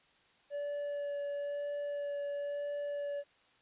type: tone with vibrato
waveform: triangle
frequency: 575 Hz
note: D5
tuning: 37 cents flat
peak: -33 dBFS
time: 0.5-3.24 s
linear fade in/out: 50 ms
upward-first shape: sine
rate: 1 Hz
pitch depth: 10 cents each way
effects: white hiss -67 dBFS RMS until 3.61 s + resampled to 8000 Hz